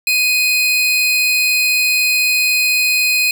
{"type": "tone pair together", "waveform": "45% pulse", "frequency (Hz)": [2496, 4178], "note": ["D#7", "C8"], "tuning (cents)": [5, -3], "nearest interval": "major sixth", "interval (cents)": 892, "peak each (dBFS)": [-13, -18], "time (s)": [0.07, 3.31], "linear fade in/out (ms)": 2, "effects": []}